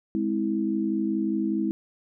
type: chord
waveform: sine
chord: Ab augmented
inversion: none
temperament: just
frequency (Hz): 207.7 / 259.6 / 324.5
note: Ab3 / C4 / E4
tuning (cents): 0 / -13 / -27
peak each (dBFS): -27 / -31 / -26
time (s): 0.15-1.71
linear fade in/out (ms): 0
effects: none